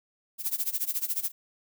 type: noise with tremolo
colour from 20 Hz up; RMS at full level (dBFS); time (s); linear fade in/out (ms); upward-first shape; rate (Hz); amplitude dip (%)
violet; -27; 0.38-1.32; 50; sine; 14; 90
effects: none